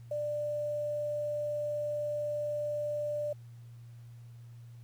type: tone with quantisation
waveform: sine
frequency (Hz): 592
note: D5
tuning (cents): +14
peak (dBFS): -31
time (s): 0.11-3.33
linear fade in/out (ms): 5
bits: 10
effects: added 118 Hz sine -47 dBFS peak until 4.83 s + pink hiss -68 dBFS RMS until 4.83 s